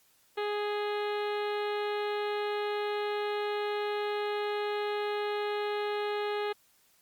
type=harmonic tone; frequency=415.3 Hz; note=G#4; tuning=in tune; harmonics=1 / 2 / 3 / 4 / 5 / 6 / 7 / 8 / 9 / 10; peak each=-31 / -37 / -41 / -43 / -45 / -47 / -48 / -49 / -50 / -51 dBFS; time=0.37-6.53 s; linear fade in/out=10 ms; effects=white hiss -66 dBFS RMS until 7.01 s + Opus 48 kbps